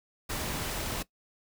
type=noise; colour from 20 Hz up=pink; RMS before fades=-34 dBFS; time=0.29-1.03 s; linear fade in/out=10 ms; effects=noise-tail reverb RT60 0.1 s tail -19 dB re dry